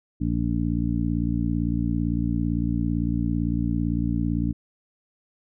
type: harmonic tone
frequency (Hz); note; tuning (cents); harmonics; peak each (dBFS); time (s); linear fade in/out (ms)
57.8; A#1; -14; 1 / 2 / 3 / 4 / 5; -28 / -28 / -28 / -28 / -28; 0.2-4.53; 20
effects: none